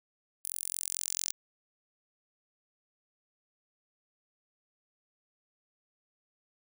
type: tone with high-pass filter sweep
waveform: sawtooth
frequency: 44.51 Hz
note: F1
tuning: 34 cents sharp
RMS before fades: -36 dBFS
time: 0.44-1.32 s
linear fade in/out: 0 ms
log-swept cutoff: 11000 to 6200 Hz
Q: 2.2
effects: none